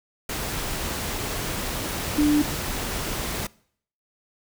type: tone in noise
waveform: sine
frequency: 296.7 Hz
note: D4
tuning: 18 cents sharp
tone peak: -16 dBFS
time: 2.18-2.42 s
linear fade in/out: 5 ms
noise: pink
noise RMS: -29 dBFS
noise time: 0.29-3.47 s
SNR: +10 dB
effects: noise-tail reverb RT60 0.6 s tail -23 dB re dry